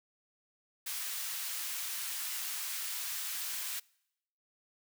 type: high-pass noise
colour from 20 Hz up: white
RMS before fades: -38 dBFS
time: 0.86-3.8 s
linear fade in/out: 10 ms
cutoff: 1300 Hz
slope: 12 dB/octave
effects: noise-tail reverb RT60 0.8 s tail -25 dB re dry

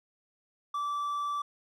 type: tone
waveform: triangle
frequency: 1162 Hz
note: D6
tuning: 19 cents flat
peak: -28 dBFS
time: 0.74-1.42 s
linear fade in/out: 5 ms
effects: none

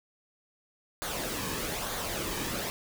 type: noise with flanger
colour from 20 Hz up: pink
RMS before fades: -34 dBFS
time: 1.02-2.7 s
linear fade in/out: 0 ms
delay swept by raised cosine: 0.37 to 1.47 ms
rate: 1.1 Hz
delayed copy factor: -0.5
effects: none

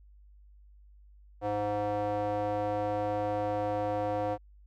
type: tone with band-pass filter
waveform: square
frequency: 103.83 Hz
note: G#2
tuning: in tune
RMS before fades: -31 dBFS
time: 1.41-4.38 s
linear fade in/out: 50 ms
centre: 630 Hz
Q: 3.3
effects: added 50 Hz sine -53 dBFS peak until 4.66 s

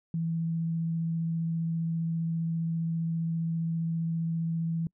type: tone with vibrato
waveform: sine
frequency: 164.81 Hz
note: E3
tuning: in tune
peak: -27 dBFS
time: 0.14-4.87 s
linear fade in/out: 2 ms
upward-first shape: sine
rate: 15 Hz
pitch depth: 9 cents each way
effects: noise-tail reverb RT60 0.1 s tail -26 dB re dry

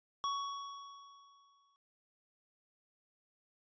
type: tone with exponential decay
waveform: square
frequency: 1119 Hz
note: C#6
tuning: 16 cents sharp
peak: -33 dBFS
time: 0.24-1.76 s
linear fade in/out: 0 ms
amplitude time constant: 330 ms
effects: resampled to 16000 Hz

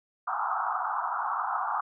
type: band-pass noise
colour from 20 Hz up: white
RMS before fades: -30 dBFS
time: 0.27-1.81 s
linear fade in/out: 10 ms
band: 720 to 1400 Hz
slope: 96 dB/octave
effects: none

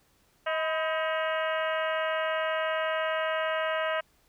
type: harmonic tone with a mistuned harmonic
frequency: 317.3 Hz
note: D#4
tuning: 34 cents sharp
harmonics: 2 / 3 / 4 / 5 / 6 / 7 / 8 / 9 / 10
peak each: -29 / -37 / -34 / -35 / -37 / -42 / -44 / -40 / -51 dBFS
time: 0.46-4.01 s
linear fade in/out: 10 ms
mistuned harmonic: 3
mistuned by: +91 cents
effects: pink hiss -66 dBFS RMS until 4.28 s

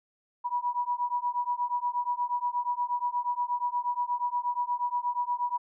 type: beating tone pair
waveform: sine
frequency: 969 / 977.4 Hz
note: B5 / B5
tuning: -33 / -18 cents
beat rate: 8.4 Hz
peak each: -30 dBFS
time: 0.44-5.58 s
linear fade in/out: 20 ms
effects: none

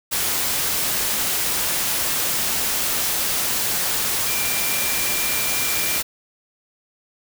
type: tone in noise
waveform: sine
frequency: 2371 Hz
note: D7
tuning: 16 cents sharp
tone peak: -29 dBFS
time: 4.27-5.99 s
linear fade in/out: 20 ms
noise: white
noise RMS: -22 dBFS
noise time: 0.11-6.03 s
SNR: -10 dB
effects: none

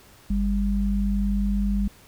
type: tone pair together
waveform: sine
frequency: 50.05 / 200.2 Hz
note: G1 / G3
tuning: +37 / +37 cents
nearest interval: 2 octaves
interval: 2400 cents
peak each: -23 dBFS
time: 0.3-1.88 s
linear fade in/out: 5 ms
effects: pink hiss -52 dBFS RMS until 2.07 s

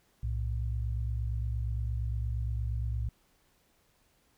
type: tone pair together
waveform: sine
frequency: 62.28 / 110.9 Hz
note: B1 / A2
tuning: +15 / +14 cents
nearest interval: minor seventh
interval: 999 cents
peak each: -31 / -34 dBFS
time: 0.23-3.09 s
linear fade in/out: 5 ms
effects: pink hiss -69 dBFS RMS until 4.37 s

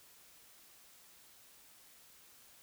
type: silence
effects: white hiss -61 dBFS RMS until 2.62 s

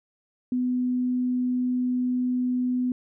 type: tone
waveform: sine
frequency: 250.1 Hz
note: B3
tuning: 22 cents sharp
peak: -22 dBFS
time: 0.52-2.92 s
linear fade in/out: 2 ms
effects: none

